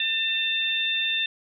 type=harmonic tone; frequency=897 Hz; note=A5; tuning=33 cents sharp; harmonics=2 / 3 / 4; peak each=-31 / -27 / -25 dBFS; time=0-1.26 s; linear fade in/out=2 ms; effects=none